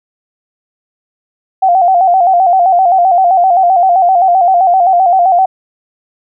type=tone with vibrato; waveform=sine; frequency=730 Hz; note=F#5; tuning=24 cents flat; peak=-5 dBFS; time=1.62-5.46 s; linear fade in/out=10 ms; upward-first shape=square; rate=7.7 Hz; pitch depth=76 cents each way; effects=none

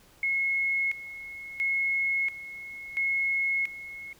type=tone with tremolo; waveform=sine; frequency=2173 Hz; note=C#7; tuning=35 cents flat; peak=-24 dBFS; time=0.23-4.13 s; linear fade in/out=2 ms; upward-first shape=square; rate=0.73 Hz; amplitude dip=80%; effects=pink hiss -58 dBFS RMS until 4.19 s

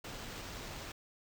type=noise with sample-and-hold; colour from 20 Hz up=pink; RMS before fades=-45 dBFS; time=0.04-0.92 s; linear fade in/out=5 ms; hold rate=11025 Hz; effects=none

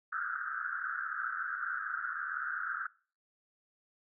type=band-pass noise; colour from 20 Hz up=pink; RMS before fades=-37 dBFS; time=0.12-2.87 s; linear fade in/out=5 ms; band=1300 to 1600 Hz; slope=96 dB/octave; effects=noise-tail reverb RT60 0.4 s tail -22 dB re dry

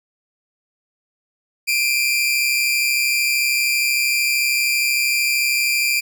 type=tone pair together; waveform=sawtooth; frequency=2367 / 2500 Hz; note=D7 / D#7; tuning=+13 / +8 cents; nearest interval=minor second; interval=95 cents; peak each=-14 / -20 dBFS; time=1.67-6.01 s; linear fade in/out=20 ms; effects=none

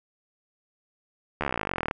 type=slowing click train; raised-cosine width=0.5 ms; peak=-12 dBFS; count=27; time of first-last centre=1.41-1.911 s; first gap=13 ms; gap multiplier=1.03; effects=none

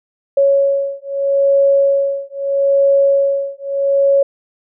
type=beating tone pair; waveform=sine; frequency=554.4 / 555.18 Hz; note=C#5 / C#5; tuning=0 / +3 cents; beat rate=0.78 Hz; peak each=-14 dBFS; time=0.37-4.23 s; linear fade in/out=5 ms; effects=none

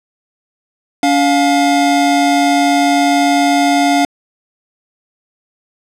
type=tone pair together; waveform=square; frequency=284.2 / 705.7 Hz; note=C#4 / F5; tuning=+43 / +18 cents; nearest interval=octave + major third; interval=1575 cents; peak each=-13 dBFS; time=1.03-4.05 s; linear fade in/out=2 ms; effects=low-pass 9000 Hz 12 dB/octave

